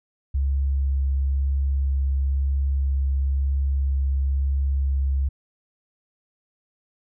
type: tone with vibrato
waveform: sine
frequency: 68.3 Hz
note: C#2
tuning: 25 cents flat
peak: -19 dBFS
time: 0.34-5.29 s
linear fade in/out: 10 ms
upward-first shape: sine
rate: 1 Hz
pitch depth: 9 cents each way
effects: none